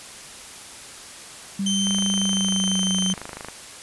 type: tone with pitch glide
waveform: sine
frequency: 196 to 187.37 Hz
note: G3 to F#3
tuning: 0 to +22 cents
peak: -22 dBFS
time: 1.59-3.14 s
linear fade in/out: 5 ms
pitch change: -78 cents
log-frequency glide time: 2.1-2.97 s
type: tone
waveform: 25% pulse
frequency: 3104 Hz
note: G7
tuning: 18 cents flat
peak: -19 dBFS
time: 1.66-3.13 s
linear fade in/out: 5 ms
type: click train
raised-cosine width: 0.5 ms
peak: -18 dBFS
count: 43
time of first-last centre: 1.87-3.485 s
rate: 26 Hz
effects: white hiss -40 dBFS RMS until 3.82 s + resampled to 24000 Hz